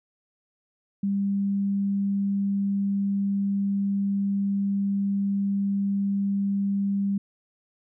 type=tone; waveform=sine; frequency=198.7 Hz; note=G3; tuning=24 cents sharp; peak=-22 dBFS; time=1.03-7.18 s; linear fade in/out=5 ms; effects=none

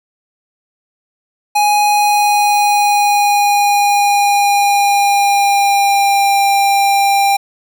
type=tone with pitch glide; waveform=square; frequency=830.6 to 795.4 Hz; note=G#5 to G5; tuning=0 to +25 cents; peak=-10 dBFS; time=1.55-7.37 s; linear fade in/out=10 ms; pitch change=-75 cents; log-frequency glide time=1.85-6.42 s; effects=7-bit

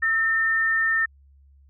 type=tone pair together; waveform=sine; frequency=1313 / 1809.7 Hz; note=E6 / A6; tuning=-7 / +48 cents; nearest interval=tritone; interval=555 cents; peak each=-30 / -19 dBFS; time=0.02-1.06 s; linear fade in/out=10 ms; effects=added 69 Hz sine -51 dBFS peak until 1.69 s

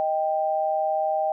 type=tone pair together; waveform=sine; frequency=625 / 787.5 Hz; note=D#5 / G5; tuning=+8 / +8 cents; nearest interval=major third; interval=400 cents; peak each=-24 dBFS; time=0-1.32 s; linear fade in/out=0 ms; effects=none

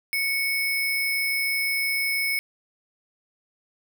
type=tone with sample-and-hold; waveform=sine; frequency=2217 Hz; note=C#7; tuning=in tune; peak=-22 dBFS; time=0.13-2.39 s; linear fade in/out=0 ms; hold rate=7350 Hz; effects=none

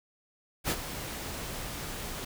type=noise with ADSR envelope; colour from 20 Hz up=pink; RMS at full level=-27 dBFS; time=0.64-2.25 s; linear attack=59 ms; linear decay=54 ms; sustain=-11 dB; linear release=7 ms; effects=none

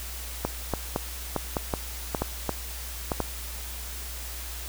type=clicks; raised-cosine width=1 ms; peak=-11 dBFS; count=11; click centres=0.45 / 0.737 / 0.961 / 1.363 / 1.568 / 1.738 / 2.148 / 2.22 / 2.493 / 3.118 / 3.203 s; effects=added 60 Hz sine -37 dBFS peak until 4.68 s + white hiss -39 dBFS RMS until 4.68 s

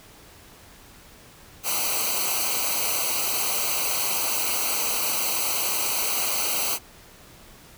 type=noise with comb filter; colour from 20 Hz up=white; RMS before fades=-25 dBFS; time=1.63-6.79 s; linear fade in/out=50 ms; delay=0.57 ms; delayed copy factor=-0.95; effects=pink hiss -49 dBFS RMS until 7.77 s

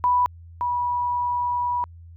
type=tone pair in turn; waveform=sine; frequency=987 / 974 Hz; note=B5 / B5; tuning=-1 / -24 cents; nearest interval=unison; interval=23 cents; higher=first; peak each=-16 / -21 dBFS; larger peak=first; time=0.04-0.26 / 0.61-1.84 s; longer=second; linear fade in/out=0 ms; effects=added 84 Hz sine -41 dBFS peak until 2.16 s

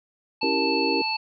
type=harmonic tone; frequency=880 Hz; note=A5; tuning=in tune; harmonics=1 / 3 / 5; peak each=-28 / -28 / -28 dBFS; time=0.41-1.17 s; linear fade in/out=10 ms
type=chord; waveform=sine; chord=C# diminished seventh; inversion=none; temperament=equal; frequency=277.2 / 329.6 / 392 / 466.2 Hz; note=C#4 / E4 / G4 / Bb4; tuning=0 / 0 / 0 / 0 cents; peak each=-28 dBFS; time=0.43-1.02 s; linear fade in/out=2 ms
effects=none

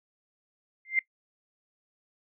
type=tone with exponential growth; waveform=sine; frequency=2093 Hz; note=C7; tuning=in tune; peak=-18 dBFS; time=0.85-0.99 s; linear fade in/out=2 ms; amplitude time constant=30 ms; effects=noise-tail reverb RT60 0.1 s tail -20 dB re dry

